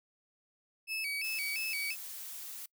35% pulse tone with vibrato, 2433 Hz, D#7, 39 cents flat, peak -32 dBFS, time 0.87-1.96 s, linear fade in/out 50 ms, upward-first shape square, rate 2.9 Hz, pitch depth 120 cents each way
blue noise, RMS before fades -44 dBFS, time 1.24-2.66 s, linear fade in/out 5 ms
effects noise-tail reverb RT60 0.1 s tail -25 dB re dry

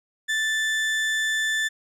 35% pulse tone, 1760 Hz, A6, in tune, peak -20 dBFS, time 0.28-1.69 s, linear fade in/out 20 ms, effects low-pass 9000 Hz 12 dB/octave

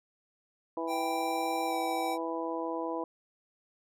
harmonic tone, 164.81 Hz, E3, in tune, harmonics 2 / 3 / 4 / 5 / 6, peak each -36 / -37 / -39 / -42 / -38 dBFS, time 0.77-3.04 s, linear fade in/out 2 ms
square tone with pitch glide, 784 to 770.5 Hz, G5 to G5, 0 to -30 cents, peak -33 dBFS, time 0.87-2.18 s, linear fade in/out 50 ms, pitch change -30 cents, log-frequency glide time 1.67-1.74 s
effects none

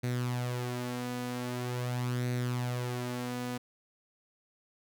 sawtooth tone with flanger, 123.47 Hz, B2, in tune, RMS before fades -34 dBFS, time 0.03-3.58 s, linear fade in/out 10 ms, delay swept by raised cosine 0.48 to 4.08 ms, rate 0.44 Hz, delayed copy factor +0.55, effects none

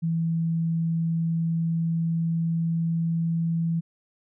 sine tone with pitch glide, 164.81 to 165.86 Hz, E3 to E3, 0 to +11 cents, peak -22 dBFS, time 0.02-3.81 s, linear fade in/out 20 ms, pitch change +11 cents, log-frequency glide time 0.79-3.5 s, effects none

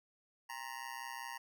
25% pulse tone with amplitude modulation, 932.3 Hz, A#5, in tune, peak -35 dBFS, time 0.49-1.38 s, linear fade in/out 10 ms, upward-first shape sine, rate 125 Hz, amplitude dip 95%, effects none

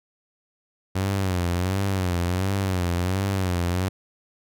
sawtooth tone with vibrato, 92.5 Hz, F#2, in tune, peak -18 dBFS, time 0.95-3.89 s, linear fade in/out 10 ms, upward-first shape sine, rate 1.4 Hz, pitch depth 110 cents each way, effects none

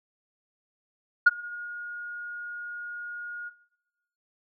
sine tone with ADSR envelope, 1434 Hz, F6, 45 cents sharp, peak -9 dBFS, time 1.26-3.51 s, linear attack 11 ms, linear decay 27 ms, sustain -24 dB, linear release 34 ms, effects noise-tail reverb RT60 1.0 s tail -20 dB re dry + tanh soft clip ceiling -7 dBFS

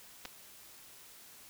clicks, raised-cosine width 0.2 ms, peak -25 dBFS, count 2, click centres 0.252 / 0.256 s, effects white hiss -55 dBFS RMS until 1.49 s

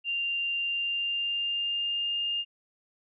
sine tone with pitch glide, 2786 to 2817 Hz, F7 to F7, -5 to +14 cents, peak -27 dBFS, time 0.04-2.45 s, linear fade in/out 50 ms, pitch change +19 cents, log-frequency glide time 0.59-2.21 s, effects none

